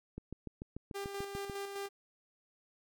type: click train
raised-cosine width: 3 ms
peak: -29 dBFS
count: 10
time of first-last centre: 0.18-1.498 s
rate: 6.83 Hz
type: tone with tremolo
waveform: sawtooth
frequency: 398.1 Hz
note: G4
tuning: 27 cents sharp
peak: -34 dBFS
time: 0.94-1.89 s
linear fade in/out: 20 ms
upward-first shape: square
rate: 4.9 Hz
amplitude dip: 40%
effects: none